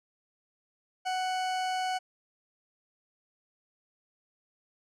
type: tone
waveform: 40% pulse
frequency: 743 Hz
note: F#5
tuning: 7 cents sharp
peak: -28 dBFS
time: 1.05-1.99 s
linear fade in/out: 20 ms
effects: low-pass 7000 Hz 12 dB/octave